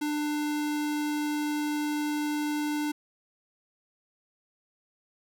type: tone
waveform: square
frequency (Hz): 298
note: D4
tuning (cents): +25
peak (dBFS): -28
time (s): 0.01-2.92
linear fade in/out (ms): 10
effects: none